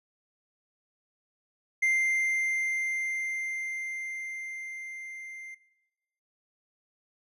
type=tone with level ramp; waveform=triangle; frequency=2093 Hz; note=C7; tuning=in tune; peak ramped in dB=-20 to -38 dBFS; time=1.82-5.55 s; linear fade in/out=10 ms; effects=noise-tail reverb RT60 1.0 s tail -20 dB re dry + resampled to 32000 Hz